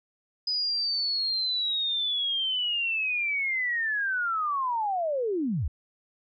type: linear sweep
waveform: sine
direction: down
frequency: 5000 to 53 Hz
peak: -25 dBFS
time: 0.47-5.68 s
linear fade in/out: 5 ms
effects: none